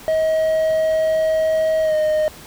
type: tone with pitch glide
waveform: triangle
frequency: 635 to 617.3 Hz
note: D#5 to D#5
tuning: +35 to -14 cents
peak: -13 dBFS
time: 0.08-2.28 s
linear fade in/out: 0 ms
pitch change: -49 cents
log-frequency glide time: 1.82-1.95 s
effects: pink hiss -40 dBFS RMS until 2.46 s